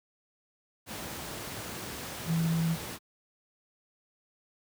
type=tone in noise; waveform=sine; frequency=164.81 Hz; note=E3; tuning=in tune; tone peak=-25 dBFS; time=2.26-2.77 s; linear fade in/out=50 ms; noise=pink; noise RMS=-39 dBFS; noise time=0.86-2.99 s; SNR=+11 dB; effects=high-pass 80 Hz 12 dB/octave